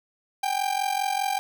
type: ring-modulated tone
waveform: 45% pulse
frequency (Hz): 791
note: G5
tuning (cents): +15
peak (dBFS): -21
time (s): 0.43-1.39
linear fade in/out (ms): 0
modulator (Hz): 22.5
effects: none